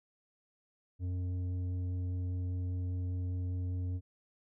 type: tone with tanh clipping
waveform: sine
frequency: 90.5 Hz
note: F#2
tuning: 38 cents flat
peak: -34 dBFS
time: 0.99-4.01 s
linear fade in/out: 50 ms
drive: 8 dB
effects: none